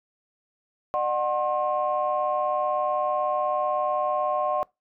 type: tone cluster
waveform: sine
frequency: 603 / 739 / 1068 Hz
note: D5 / F#5 / C6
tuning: +46 / -2 / +35 cents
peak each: -26 / -26 / -26 dBFS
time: 0.94-4.63 s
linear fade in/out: 0 ms
effects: noise-tail reverb RT60 0.2 s tail -24 dB re dry + tanh soft clip ceiling -14 dBFS